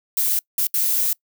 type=noise bursts at uneven times; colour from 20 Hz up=violet; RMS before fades=-20 dBFS; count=3; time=0.17-0.39 / 0.58-0.67 / 0.74-1.13 s; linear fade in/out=2 ms; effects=noise-tail reverb RT60 0.1 s tail -25 dB re dry

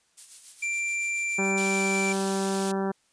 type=noise with tremolo; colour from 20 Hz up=violet; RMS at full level=-38 dBFS; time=0.17-1.58 s; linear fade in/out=10 ms; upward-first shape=sine; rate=7.1 Hz; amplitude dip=55%
type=tone with pitch glide; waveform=square; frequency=2359 to 2341 Hz; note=D7 to D7; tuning=+7 to -6 cents; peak=-27 dBFS; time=0.62-2.13 s; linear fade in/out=10 ms; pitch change=-13 cents; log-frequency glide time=1.16-1.92 s
type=harmonic tone; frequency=194 Hz; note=G3; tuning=18 cents flat; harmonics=1 / 2 / 3 / 4 / 5 / 6 / 7 / 8 / 9; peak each=-28 / -29 / -37 / -35 / -38 / -43 / -42 / -44 / -47 dBFS; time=1.38-2.92 s; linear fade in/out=10 ms
type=high-pass noise; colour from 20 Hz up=white; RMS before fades=-34 dBFS; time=1.57-2.72 s; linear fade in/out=10 ms; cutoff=2500 Hz; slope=24 dB/octave
effects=white hiss -67 dBFS RMS until 3.12 s + resampled to 22050 Hz

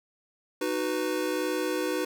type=chord; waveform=square; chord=B major; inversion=first; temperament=just; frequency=308.7 / 370.4 / 493.9 Hz; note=D#4 / F#4 / B4; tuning=-14 / +2 / 0 cents; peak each=-32 dBFS; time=0.61-2.05 s; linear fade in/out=5 ms; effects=none

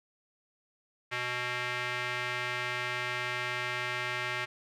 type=tone with band-pass filter; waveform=square; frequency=123.47 Hz; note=B2; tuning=in tune; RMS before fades=-34 dBFS; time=1.11-4.46 s; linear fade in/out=20 ms; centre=2100 Hz; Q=1.9; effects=none

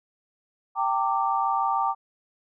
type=chord; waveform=sine; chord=G minor; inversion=none; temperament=equal with one note detuned; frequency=784 / 910.5 / 1174.7 Hz; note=G5 / Bb5 / D6; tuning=0 / -41 / 0 cents; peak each=-26 dBFS; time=0.75-1.95 s; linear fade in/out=50 ms; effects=none

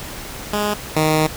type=tone pair in turn; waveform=10% pulse; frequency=207.9 / 155.75 Hz; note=G#3 / D#3; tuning=+2 / +2 cents; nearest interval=perfect fourth; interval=500 cents; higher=first; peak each=-10 / -6 dBFS; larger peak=second; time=0.53-0.74 / 0.96-1.27 s; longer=second; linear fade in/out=5 ms; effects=pink hiss -32 dBFS RMS until 1.36 s

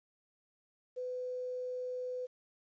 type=tone with quantisation; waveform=sine; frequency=502 Hz; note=B4; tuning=28 cents sharp; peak=-36 dBFS; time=0.96-2.27 s; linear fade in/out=20 ms; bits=11; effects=resampled to 16000 Hz

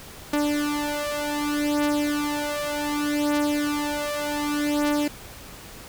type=beating tone pair; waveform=sawtooth; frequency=293.7 / 294.36 Hz; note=D4 / D4; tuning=0 / +4 cents; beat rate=0.66 Hz; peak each=-22 dBFS; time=0.33-5.08 s; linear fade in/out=5 ms; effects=pink hiss -42 dBFS RMS until 5.88 s

